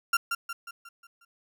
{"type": "tone with echo", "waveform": "35% pulse", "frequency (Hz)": 1381, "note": "F6", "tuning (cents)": -20, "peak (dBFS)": -19, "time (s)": [0.13, 0.17], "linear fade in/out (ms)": 5, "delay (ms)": 180, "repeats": 6, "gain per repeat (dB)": -6, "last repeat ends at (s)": 1.25, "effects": []}